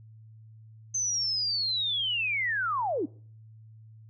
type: linear sweep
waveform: sine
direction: down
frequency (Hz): 6272 to 254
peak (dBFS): -26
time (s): 0.94-3.06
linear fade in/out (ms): 10
effects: noise-tail reverb RT60 0.5 s tail -23 dB re dry + added 110 Hz sine -48 dBFS peak until 4.09 s